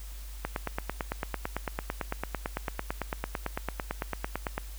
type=click train; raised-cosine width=0.5 ms; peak=-15 dBFS; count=38; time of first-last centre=0.45-4.579 s; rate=8.96 Hz; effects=added 50 Hz sine -39 dBFS peak until 4.78 s + white hiss -51 dBFS RMS until 4.78 s